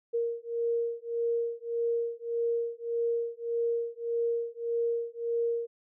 sine beating tone pair, 466.2 / 467.9 Hz, A#4 / A#4, 0 / +6 cents, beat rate 1.7 Hz, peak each -31 dBFS, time 0.13-5.67 s, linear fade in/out 20 ms, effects none

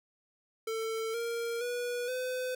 square tone with pitch steps, 446.8 / 466 / 486.1 / 507.1 Hz, A4 / A#4 / B4 / B4, +27 / -1 / -28 / +46 cents, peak -33 dBFS, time 0.67-2.55 s, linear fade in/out 5 ms, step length 470 ms, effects none

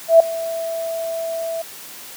sine tone with ADSR envelope, 660 Hz, E5, 2 cents sharp, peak -3 dBFS, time 0.08-1.62 s, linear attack 120 ms, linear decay 4 ms, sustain -19 dB, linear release 6 ms, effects white hiss -37 dBFS RMS until 2.16 s + high-pass 150 Hz 12 dB/octave

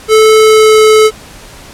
square tone with pitch glide, 436 to 433 Hz, A4 to A4, -16 to -28 cents, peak -3 dBFS, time 0.08-1.11 s, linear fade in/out 50 ms, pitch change -12 cents, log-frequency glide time 0.34-0.81 s, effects pink hiss -33 dBFS RMS until 1.73 s + low-pass 11000 Hz 12 dB/octave

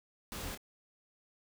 pink noise with echo, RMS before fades -42 dBFS, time 0.32-0.55 s, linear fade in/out 0 ms, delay 25 ms, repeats 1, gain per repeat -7 dB, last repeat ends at 0.575 s, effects none

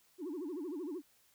sine tone with vibrato, 325.8 Hz, E4, 20 cents flat, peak -36 dBFS, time 0.18-1.02 s, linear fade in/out 50 ms, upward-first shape sine, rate 13 Hz, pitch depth 250 cents each way, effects tanh soft clip ceiling -36 dBFS + white hiss -69 dBFS RMS until 1.34 s

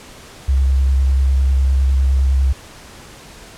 sine tone with vibrato, 66.9 Hz, C2, 39 cents sharp, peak -11 dBFS, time 0.48-2.53 s, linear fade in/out 10 ms, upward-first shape sine, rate 9.9 Hz, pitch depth 22 cents each way, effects pink hiss -39 dBFS RMS until 3.57 s + low-pass 10000 Hz 12 dB/octave

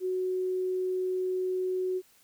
sine tone, 370 Hz, F#4, in tune, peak -27 dBFS, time 0-2.02 s, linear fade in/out 50 ms, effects white hiss -62 dBFS RMS until 2.23 s

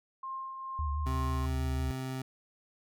sine tone with tremolo, 1061 Hz, C6, 24 cents sharp, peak -35 dBFS, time 0.23-1.46 s, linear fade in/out 5 ms, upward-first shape triangle, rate 2.3 Hz, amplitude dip 45%
sine tone with vibrato, 73.42 Hz, D2, in tune, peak -30 dBFS, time 0.79-1.91 s, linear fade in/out 0 ms, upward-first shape sine, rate 6.1 Hz, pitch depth 65 cents each way
25% pulse tone, 130.81 Hz, C3, in tune, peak -31 dBFS, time 1.06-2.22 s, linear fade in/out 5 ms
effects none

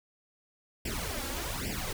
pink noise with flanger, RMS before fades -35 dBFS, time 0.85-1.93 s, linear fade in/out 5 ms, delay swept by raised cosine 0.38 to 3.68 ms, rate 1.2 Hz, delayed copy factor +1, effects none

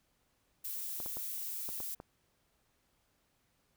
violet noise, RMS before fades -40 dBFS, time 0.64-1.95 s, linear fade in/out 10 ms
clicks, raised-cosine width 1 ms, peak -31 dBFS, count 6, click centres 1.002 / 1.061 / 1.17 / 1.69 / 1.803 / 2.001 s
effects pink hiss -75 dBFS RMS until 3.76 s

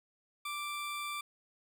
20% pulse tone, 1174.7 Hz, D6, in tune, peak -32 dBFS, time 0.45-1.21 s, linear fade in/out 5 ms, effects none

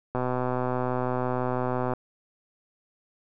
click train, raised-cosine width 1 ms, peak -14 dBFS, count 226, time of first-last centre 0.15-1.936 s, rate 126 Hz, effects none

